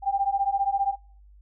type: beating tone pair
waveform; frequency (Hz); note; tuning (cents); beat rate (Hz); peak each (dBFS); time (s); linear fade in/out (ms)
sine; 784 / 799; G5 / G5; 0 / +33; 15; -25; 0.02-0.96; 50
effects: noise-tail reverb RT60 0.5 s tail -24 dB re dry + added 50 Hz sine -49 dBFS peak until 1.41 s